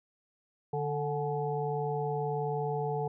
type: harmonic tone with a mistuned harmonic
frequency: 146.83 Hz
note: D3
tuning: in tune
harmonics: 1 / 3 / 5 / 6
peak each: -34 / -33 / -37 / -38 dBFS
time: 0.73-3.08 s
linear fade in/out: 5 ms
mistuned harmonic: 6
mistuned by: -51 cents
effects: none